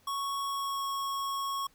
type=tone with pitch glide; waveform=square; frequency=1108.7 to 1101 Hz; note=C#6 to C#6; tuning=0 to -12 cents; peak=-32 dBFS; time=0.07-1.67 s; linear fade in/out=5 ms; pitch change=-12 cents; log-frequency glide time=0.46-0.86 s; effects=pink hiss -65 dBFS RMS until 1.74 s